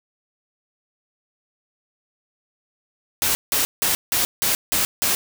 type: noise bursts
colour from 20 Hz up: white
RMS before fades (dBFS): -20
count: 7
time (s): 3.22-5.15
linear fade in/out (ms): 0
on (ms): 130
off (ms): 170
effects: none

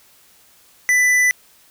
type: tone with hard clipping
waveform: sine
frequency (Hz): 1990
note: B6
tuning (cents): +13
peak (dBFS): -14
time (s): 0.89-1.31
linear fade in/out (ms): 0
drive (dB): 11
effects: white hiss -52 dBFS RMS until 1.7 s

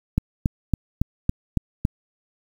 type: click train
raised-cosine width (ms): 5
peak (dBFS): -6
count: 7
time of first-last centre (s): 0.18-1.851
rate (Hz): 3.59
effects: 7-bit

